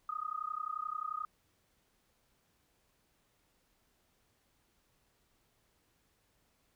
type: tone with amplitude modulation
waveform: sine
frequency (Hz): 1244.5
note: D#6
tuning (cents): 0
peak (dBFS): -32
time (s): 0.09-1.25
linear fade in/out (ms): 2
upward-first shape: sine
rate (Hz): 31.4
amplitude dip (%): 95
effects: pink hiss -74 dBFS RMS until 6.75 s